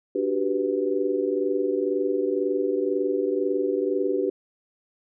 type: chord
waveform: sine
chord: G major seventh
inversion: second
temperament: equal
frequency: 293.7 / 370 / 392 / 493.9 Hz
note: D4 / F#4 / G4 / B4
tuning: 0 / 0 / 0 / 0 cents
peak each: -29 / -28 / -25 / -28 dBFS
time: 0.15-4.3 s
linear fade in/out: 5 ms
effects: none